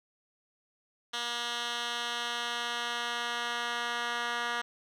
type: tone with band-pass filter sweep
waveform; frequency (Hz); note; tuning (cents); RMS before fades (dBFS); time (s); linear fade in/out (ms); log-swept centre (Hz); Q
10% pulse; 238.4; A#3; +39; -34; 1.13-4.62; 10; 3300 to 2100; 1.4
effects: none